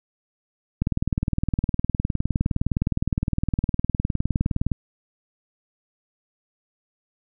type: click train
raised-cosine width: 5 ms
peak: -9 dBFS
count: 77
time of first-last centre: 0.82-4.717 s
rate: 19.5 Hz
effects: none